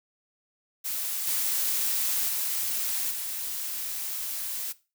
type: noise with level steps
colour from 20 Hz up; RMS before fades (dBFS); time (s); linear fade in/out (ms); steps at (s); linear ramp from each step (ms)
blue; -31 / -27 / -29 / -33; 0.84-4.73; 20; 1.27 / 2.28 / 3.11; 2
effects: noise-tail reverb RT60 0.3 s tail -18 dB re dry